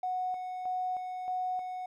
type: tone with tremolo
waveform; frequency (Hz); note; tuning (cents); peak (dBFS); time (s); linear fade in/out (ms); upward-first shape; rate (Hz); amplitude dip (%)
triangle; 736; F#5; -9; -26; 0.03-1.86; 5; square; 1.6; 55
effects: tanh soft clip ceiling -28 dBFS